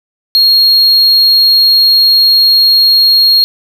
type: tone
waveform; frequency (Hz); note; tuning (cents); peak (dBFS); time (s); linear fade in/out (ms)
triangle; 4270; C8; +34; -3; 0.35-3.44; 0
effects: none